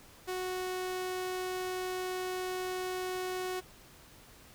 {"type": "tone", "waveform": "sawtooth", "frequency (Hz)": 368.6, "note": "F#4", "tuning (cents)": -7, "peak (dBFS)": -30, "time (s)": [0.27, 3.61], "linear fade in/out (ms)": 20, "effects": ["pink hiss -56 dBFS RMS until 4.54 s"]}